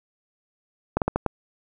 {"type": "slowing click train", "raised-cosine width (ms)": 1, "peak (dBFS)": -7, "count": 5, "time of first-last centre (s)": [0.97, 1.263], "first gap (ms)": 48, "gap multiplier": 1.29, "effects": []}